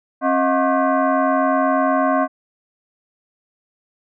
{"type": "tone with frequency modulation", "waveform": "sine", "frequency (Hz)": 180.9, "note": "F#3", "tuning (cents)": -39, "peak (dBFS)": -14, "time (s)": [0.21, 2.28], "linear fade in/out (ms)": 50, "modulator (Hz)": 450, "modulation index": 2.4, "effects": []}